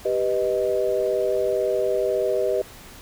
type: chord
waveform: sine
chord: G augmented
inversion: none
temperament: equal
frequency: 392 / 493.9 / 622.3 Hz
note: G4 / B4 / D#5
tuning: 0 / 0 / 0 cents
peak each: -24 dBFS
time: 0.05-2.62 s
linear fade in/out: 5 ms
effects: pink hiss -44 dBFS RMS until 3.01 s